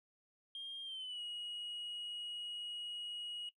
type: tone with pitch glide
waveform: sine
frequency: 3215 to 2898 Hz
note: G7 to F#7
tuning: +43 to -37 cents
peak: -40 dBFS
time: 0.55-3.49 s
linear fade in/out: 2 ms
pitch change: -180 cents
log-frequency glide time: 0.83-1.21 s
effects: noise-tail reverb RT60 0.1 s tail -18 dB re dry + tanh soft clip ceiling -40 dBFS